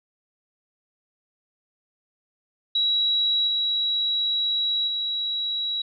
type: tone with level steps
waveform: sine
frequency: 3884 Hz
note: B7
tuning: 30 cents flat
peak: -19 / -21 / -24 dBFS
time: 2.75-5.82 s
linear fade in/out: 5 ms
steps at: 3.47 / 4.87 s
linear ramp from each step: 10 ms
effects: none